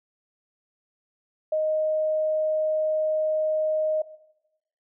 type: tone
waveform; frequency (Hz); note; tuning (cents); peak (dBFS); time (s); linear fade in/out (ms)
sine; 622; D#5; -1; -21; 1.52-4.02; 5
effects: noise-tail reverb RT60 0.9 s tail -17 dB re dry